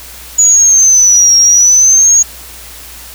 sine exponential two-way sweep, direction down then up, 6880 to 5588 to 6670 Hz, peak -3 dBFS, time 0.38-2.23 s, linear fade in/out 10 ms, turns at 1.37 s, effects added 60 Hz sine -36 dBFS peak until 3.14 s + white hiss -31 dBFS RMS until 3.14 s

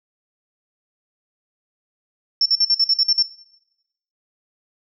sine tone bursts, 5400 Hz, E8, 41 cents sharp, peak -13 dBFS, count 9, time 2.41-3.225 s, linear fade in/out 2 ms, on 47 ms, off 49 ms, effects noise-tail reverb RT60 0.9 s tail -18 dB re dry

